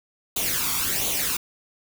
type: noise with flanger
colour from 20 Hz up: white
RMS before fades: -25 dBFS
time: 0.36-1.37 s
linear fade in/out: 5 ms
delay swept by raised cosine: 0.29 to 0.89 ms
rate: 1.4 Hz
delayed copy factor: +0.65
effects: none